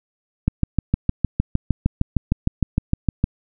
click train, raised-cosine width 5 ms, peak -4 dBFS, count 19, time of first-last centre 0.48-3.241 s, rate 6.52 Hz, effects none

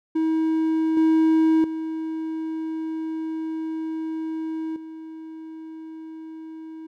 triangle tone with level steps, 319.6 Hz, D#4, 47 cents sharp, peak -17 / -13 / -24 / -33 dBFS, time 0.15-6.87 s, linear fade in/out 10 ms, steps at 0.97 / 1.64 / 4.76 s, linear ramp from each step 2 ms, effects none

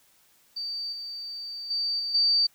sine tone with level steps, 4622 Hz, D8, 28 cents flat, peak -30 / -34 / -25 / -28 / -19 dBFS, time 0.56-2.47 s, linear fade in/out 10 ms, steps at 0.92 / 1.7 / 1.99 / 2.14 s, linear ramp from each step 10 ms, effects white hiss -62 dBFS RMS until 2.54 s

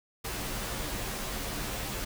pink noise with comb filter, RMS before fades -35 dBFS, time 0.24-2.05 s, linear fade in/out 10 ms, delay 12 ms, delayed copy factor -0.65, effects none

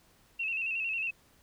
sine tone with vibrato, 2658 Hz, E7, 14 cents sharp, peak -30 dBFS, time 0.39-1.11 s, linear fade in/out 10 ms, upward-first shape square, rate 11 Hz, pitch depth 49 cents each way, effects pink hiss -64 dBFS RMS until 1.42 s

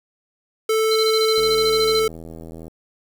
square tone, 440 Hz, A4, in tune, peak -17 dBFS, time 0.69-2.08 s, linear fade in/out 5 ms
sine tone bursts, 4057 Hz, B7, 46 cents sharp, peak -20 dBFS, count 15, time 0.91-1.996 s, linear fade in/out 5 ms, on 50 ms, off 24 ms
click train, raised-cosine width 2 ms, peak -24 dBFS, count 107, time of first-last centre 1.38-2.681 s, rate 81.5 Hz
effects 8-bit

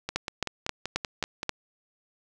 two click trains, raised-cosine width 0.2 ms, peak -9 / -14 dBFS, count 6 / 8, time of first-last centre 0.16-1.493 / 0.09-1.431 s, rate 3.75 / 5.22 Hz, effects none

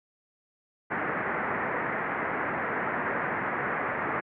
white low-pass noise, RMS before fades -30 dBFS, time 0.9-4.21 s, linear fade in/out 20 ms, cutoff 2000 Hz, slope 48 dB/octave, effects high-pass 150 Hz 12 dB/octave

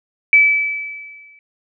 sine tone with exponential decay, 2304 Hz, D7, 34 cents flat, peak -5 dBFS, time 0.33-1.39 s, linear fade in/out 1 ms, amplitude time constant 230 ms, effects none

